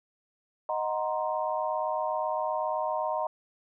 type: chord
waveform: sine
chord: C half-diminished seventh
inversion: first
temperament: equal with one note detuned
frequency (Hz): 622.3 / 740 / 938.8 / 1046.5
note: Eb5 / Gb5 / Bb5 / C6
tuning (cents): 0 / 0 / +12 / 0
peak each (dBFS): -31 / -34 / -32 / -35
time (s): 0.69-3.27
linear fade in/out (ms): 2
effects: none